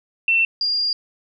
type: tone pair in turn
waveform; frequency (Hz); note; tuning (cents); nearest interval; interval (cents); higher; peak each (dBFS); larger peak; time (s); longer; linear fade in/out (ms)
sine; 2693 / 4809; E7 / D8; +36 / +40; minor seventh; 1004; second; -14 / -18; first; 0.28-0.45 / 0.61-0.93; second; 2
effects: none